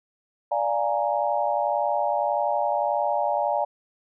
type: chord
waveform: sine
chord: Bb dominant seventh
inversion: first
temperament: equal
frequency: 587.3 / 698.5 / 830.6 / 932.3 Hz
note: D5 / F5 / Ab5 / Bb5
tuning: 0 / 0 / 0 / 0 cents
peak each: -26 / -27 / -26 / -29 dBFS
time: 0.51-3.65 s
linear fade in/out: 10 ms
effects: none